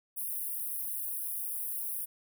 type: high-pass noise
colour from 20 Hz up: white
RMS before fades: -36 dBFS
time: 0.16-2.06 s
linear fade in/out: 20 ms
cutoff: 9400 Hz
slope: 96 dB/octave
effects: none